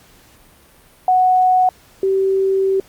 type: tone pair in turn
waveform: sine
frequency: 739 / 385.6 Hz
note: F#5 / G4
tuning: -2 / -28 cents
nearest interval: major seventh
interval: 1126 cents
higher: first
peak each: -10 / -13 dBFS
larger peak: first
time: 1.08-1.69 / 2.03-2.8 s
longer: second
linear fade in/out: 2 ms
effects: pink hiss -49 dBFS RMS until 2.88 s + Opus 48 kbps